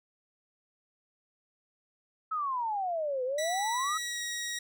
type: exponential two-way sweep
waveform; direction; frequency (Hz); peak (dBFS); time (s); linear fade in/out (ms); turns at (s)
sine; down then up; 1310 to 494.5 to 1310; -29; 2.31-3.98; 10; 3.24
type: tone with pitch glide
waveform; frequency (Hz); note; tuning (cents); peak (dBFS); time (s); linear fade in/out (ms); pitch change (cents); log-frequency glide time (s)
15% pulse; 1958 to 1899; B6 to A#6; -15 to +32; -27; 3.38-4.59; 5; -53; 3.74-4.23
effects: none